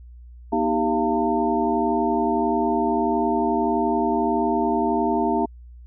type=tone cluster; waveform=sine; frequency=240.6 / 312 / 393.6 / 690 / 902 Hz; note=B3 / D#4 / G4 / F5 / A5; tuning=-45 / +5 / +7 / -21 / +43 cents; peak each=-25 dBFS; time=0.52-5.46 s; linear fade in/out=10 ms; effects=added 60 Hz sine -40 dBFS peak until 5.86 s